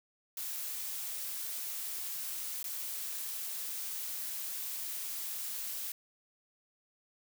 blue noise with dropouts, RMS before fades -39 dBFS, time 0.37-5.92 s, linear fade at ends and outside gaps 2 ms, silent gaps 2.629-2.641 s, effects none

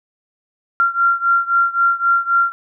sine beating tone pair, 1377 / 1380.8 Hz, F6 / F6, -25 / -20 cents, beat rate 3.8 Hz, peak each -15 / -17 dBFS, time 0.8-2.52 s, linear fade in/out 0 ms, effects none

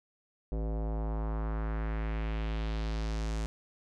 square tone with low-pass filter sweep, 54.3 Hz, A1, 22 cents flat, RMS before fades -33 dBFS, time 0.52-3.46 s, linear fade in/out 0 ms, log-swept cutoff 520 to 7700 Hz, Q 1.6, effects none

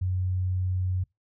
sine tone, 92.1 Hz, F#2, 7 cents flat, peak -24 dBFS, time 0.01-1.04 s, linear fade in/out 10 ms, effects noise-tail reverb RT60 0.2 s tail -26 dB re dry

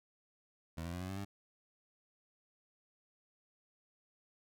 20% pulse tone with pitch steps, 82.1 / 85.44 / 88.91 / 92.53 / 96.29 / 100.2 Hz, E2 / F2 / F2 / F#2 / G2 / G2, -6 / -37 / +31 / +1 / -30 / +38 cents, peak -35 dBFS, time 0.77-1.25 s, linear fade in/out 10 ms, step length 80 ms, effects none

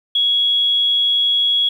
sine tone, 3337 Hz, G#7, 8 cents sharp, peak -13 dBFS, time 0.15-1.69 s, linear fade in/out 5 ms, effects 8-bit

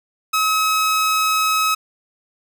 sawtooth tone, 1280 Hz, D#6, 49 cents sharp, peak -12 dBFS, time 0.33-1.75 s, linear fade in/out 10 ms, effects none

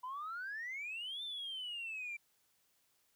sine exponential two-way sweep, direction up then down, 984 to 3600 to 2335 Hz, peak -39 dBFS, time 0.03-2.17 s, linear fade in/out 10 ms, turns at 1.23 s, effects tanh soft clip ceiling -37 dBFS + white hiss -75 dBFS RMS until 3.15 s

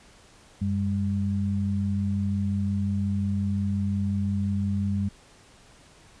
sine tone pair together, 94.61 / 200.3 Hz, F#2 / G3, +39 / +38 cents, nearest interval octave + minor second, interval 1299 cents, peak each -26 dBFS, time 0.61-5.09 s, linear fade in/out 10 ms, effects pink hiss -54 dBFS RMS until 6.2 s + resampled to 22050 Hz

